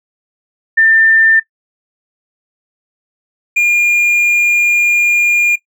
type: tone pair in turn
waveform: sine / triangle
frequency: 1792 / 2415 Hz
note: A6 / D7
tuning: +31 / +48 cents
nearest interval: perfect fourth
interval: 517 cents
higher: second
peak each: -6 dBFS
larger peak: neither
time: 0.77-1.4 / 3.56-5.56 s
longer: second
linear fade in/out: 10 ms
effects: noise-tail reverb RT60 0.1 s tail -18 dB re dry